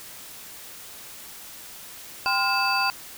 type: tone cluster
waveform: sine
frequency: 789 / 1032 / 1417 / 2624 / 4649 Hz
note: G5 / C6 / F6 / E7 / D8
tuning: +11 / -24 / +25 / -9 / -18 cents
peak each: -27 dBFS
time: 2.26-2.9 s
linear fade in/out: 0 ms
effects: white hiss -42 dBFS RMS until 3.17 s